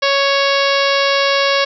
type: harmonic tone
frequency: 555 Hz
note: C#5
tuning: 2 cents sharp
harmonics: 1 / 2 / 3 / 4 / 5 / 6 / 7 / 8 / 9 / 10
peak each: -16 / -19 / -21 / -22 / -23 / -24 / -24 / -25 / -26 / -26 dBFS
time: 0.02-1.65 s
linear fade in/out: 10 ms
effects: none